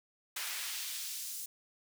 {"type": "noise with high-pass filter sweep", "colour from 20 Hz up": "pink", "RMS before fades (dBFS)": -40, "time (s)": [0.36, 1.46], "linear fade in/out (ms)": 5, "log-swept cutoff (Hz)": [1500, 7500], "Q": 0.83, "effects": []}